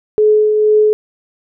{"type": "tone with tremolo", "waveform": "sine", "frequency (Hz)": 426.4, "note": "G#4", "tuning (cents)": 46, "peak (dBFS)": -6, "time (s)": [0.18, 0.93], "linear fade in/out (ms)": 0, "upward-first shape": "triangle", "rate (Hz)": 2.1, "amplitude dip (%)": 40, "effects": []}